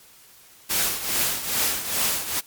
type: noise with tremolo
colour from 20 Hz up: white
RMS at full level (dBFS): -21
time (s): 0.69-2.41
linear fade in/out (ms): 20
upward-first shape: triangle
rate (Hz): 2.4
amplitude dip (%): 75
effects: white hiss -51 dBFS RMS until 2.46 s + MP3 96 kbps